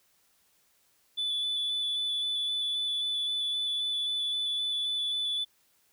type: tone with vibrato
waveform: sine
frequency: 3471 Hz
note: A7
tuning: 24 cents flat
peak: -26 dBFS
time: 1.17-5.45 s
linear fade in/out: 20 ms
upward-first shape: square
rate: 3.8 Hz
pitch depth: 9 cents each way
effects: tanh soft clip ceiling -26 dBFS + white hiss -68 dBFS RMS until 5.92 s